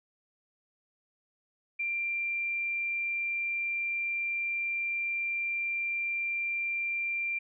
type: tone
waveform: sine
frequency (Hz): 2371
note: D7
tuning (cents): +16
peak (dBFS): -29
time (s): 1.79-7.39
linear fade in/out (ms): 10
effects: none